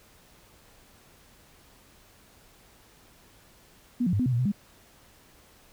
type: tone with pitch steps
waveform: sine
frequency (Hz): 243.8 / 178.1 / 101.4 / 250.4 / 128.4 / 118.6 / 127 / 203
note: B3 / F3 / G#2 / B3 / C3 / A#2 / B2 / G#3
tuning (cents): -22 / +34 / -41 / +24 / -32 / +30 / +49 / -39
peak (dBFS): -22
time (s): 4-4.52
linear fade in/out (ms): 10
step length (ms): 65
effects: pink hiss -57 dBFS RMS until 5.72 s